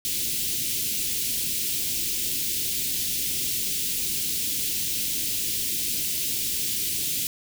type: band-stop noise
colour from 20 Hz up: white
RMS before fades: -27 dBFS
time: 0.05-7.27 s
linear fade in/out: 0 ms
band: 370 to 2600 Hz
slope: 24 dB/octave
effects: none